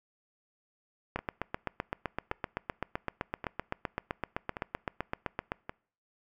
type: two click trains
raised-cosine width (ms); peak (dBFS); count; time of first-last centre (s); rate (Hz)
0.5; -21 / -16; 5 / 35; 1.19-5.695 / 1.16-5.519; 0.888 / 7.8
effects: noise-tail reverb RT60 0.5 s tail -25 dB re dry